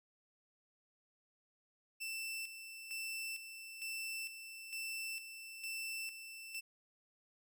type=tone with tremolo; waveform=sawtooth; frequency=2667 Hz; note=E7; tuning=20 cents sharp; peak=-37 dBFS; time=2-6.61 s; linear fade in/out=20 ms; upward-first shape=square; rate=1.1 Hz; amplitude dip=60%; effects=none